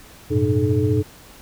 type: tone cluster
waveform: sine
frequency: 94.4 / 108.7 / 123.5 / 303.3 / 429.8 Hz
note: F#2 / A2 / B2 / D#4 / A4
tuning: +35 / -21 / 0 / -44 / -41 cents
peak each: -22 dBFS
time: 0.3-1.03 s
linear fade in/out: 20 ms
effects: tanh soft clip ceiling -4 dBFS + pink hiss -45 dBFS RMS until 1.41 s